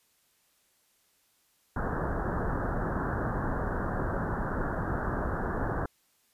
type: low-pass noise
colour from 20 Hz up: pink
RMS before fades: -31 dBFS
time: 1.76-5.86 s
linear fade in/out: 5 ms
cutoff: 1700 Hz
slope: 96 dB/octave
effects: white hiss -69 dBFS RMS until 6.33 s + resampled to 32000 Hz